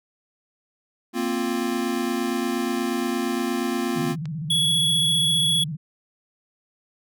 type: chord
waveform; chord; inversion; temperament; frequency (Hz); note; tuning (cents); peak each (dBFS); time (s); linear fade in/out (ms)
square; Bb suspended second; none; equal; 233.1 / 261.6 / 349.2; Bb3 / C4 / F4; 0 / 0 / 0; -28; 1.13-4.16; 50
type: clicks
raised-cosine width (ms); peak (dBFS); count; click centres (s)
0.2; -23; 2; 3.396 / 4.256
type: tone with vibrato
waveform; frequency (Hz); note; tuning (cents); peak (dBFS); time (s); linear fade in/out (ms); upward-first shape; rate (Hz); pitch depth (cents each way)
sine; 156; D#3; +5; -27; 3.95-5.77; 20; square; 15; 130
type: tone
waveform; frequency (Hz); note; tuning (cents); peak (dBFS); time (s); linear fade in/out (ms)
square; 3367; G#7; +23; -19; 4.5-5.64; 5
effects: none